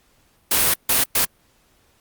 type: noise bursts at uneven times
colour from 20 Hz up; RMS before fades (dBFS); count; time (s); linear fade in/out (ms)
white; -17; 3; 0.51-0.74 / 0.89-1.04 / 1.15-1.25; 5
effects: pink hiss -60 dBFS RMS until 2 s + Opus 48 kbps